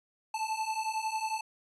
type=beating tone pair; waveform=square; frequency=870 / 881 Hz; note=A5 / A5; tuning=-20 / +2 cents; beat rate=11 Hz; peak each=-36 / -34 dBFS; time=0.34-1.41 s; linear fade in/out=5 ms; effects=resampled to 24000 Hz